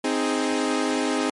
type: chord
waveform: sawtooth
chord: Ab major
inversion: first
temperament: equal with one note detuned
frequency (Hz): 261.6 / 312 / 415.3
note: C4 / Eb4 / Ab4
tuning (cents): 0 / +5 / 0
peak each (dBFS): -21 / -22 / -24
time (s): 0.04-1.3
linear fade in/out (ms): 5
effects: low-pass 12000 Hz 12 dB/octave + MP3 48 kbps